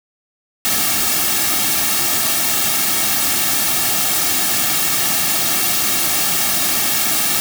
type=noise with comb filter; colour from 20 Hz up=white; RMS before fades=-17 dBFS; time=0.65-7.4 s; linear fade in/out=0 ms; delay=2 ms; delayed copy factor=-0.7; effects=none